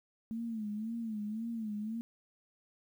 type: tone with vibrato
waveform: sine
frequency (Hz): 220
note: A3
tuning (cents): 0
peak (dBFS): -35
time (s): 0.31-2.01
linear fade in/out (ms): 0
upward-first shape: sine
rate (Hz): 1.9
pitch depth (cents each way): 99
effects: 11-bit